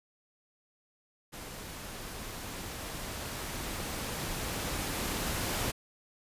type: noise with level ramp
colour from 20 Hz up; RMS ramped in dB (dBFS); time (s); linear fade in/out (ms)
pink; -44 to -32; 1.32-5.72; 20
effects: resampled to 32000 Hz